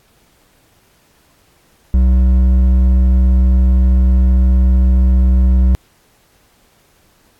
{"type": "tone with hard clipping", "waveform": "triangle", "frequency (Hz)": 63.2, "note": "B1", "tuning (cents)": 41, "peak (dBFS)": -9, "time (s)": [1.94, 5.75], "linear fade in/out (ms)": 0, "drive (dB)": 10, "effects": ["pink hiss -54 dBFS RMS until 7.39 s", "AAC 64 kbps"]}